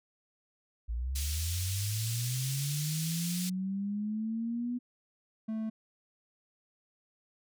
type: linear sweep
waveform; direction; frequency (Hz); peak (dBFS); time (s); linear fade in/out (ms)
sine; up; 54.7 to 246.9; -31; 0.88-4.79; 20
type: band-pass noise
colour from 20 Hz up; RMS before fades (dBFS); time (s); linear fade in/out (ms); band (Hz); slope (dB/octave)
white; -39; 1.15-3.5; 10; 3300 to 10000; 12
type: tone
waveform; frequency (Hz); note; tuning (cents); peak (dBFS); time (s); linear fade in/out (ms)
triangle; 220; A3; 0; -30; 5.48-5.7; 10
effects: none